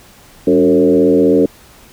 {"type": "tone with frequency modulation", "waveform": "sine", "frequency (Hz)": 369.9, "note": "F#4", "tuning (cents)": 0, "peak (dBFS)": -7, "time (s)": [0.47, 1.46], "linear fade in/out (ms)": 5, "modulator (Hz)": 83.8, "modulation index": 1.7, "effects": ["pink hiss -43 dBFS RMS until 1.92 s"]}